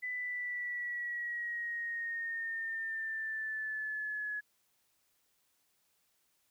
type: linear sweep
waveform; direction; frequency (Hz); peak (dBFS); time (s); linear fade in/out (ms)
sine; down; 2000 to 1690; -35; 0.02-4.41; 20
effects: white hiss -75 dBFS RMS until 6.5 s